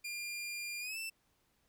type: tone with pitch glide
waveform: sawtooth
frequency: 2400 to 2663 Hz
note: D7 to E7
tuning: +37 to +17 cents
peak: -36 dBFS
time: 0.04-1.1 s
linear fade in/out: 10 ms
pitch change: +180 cents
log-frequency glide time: 0.8-0.98 s
effects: pink hiss -75 dBFS RMS until 1.68 s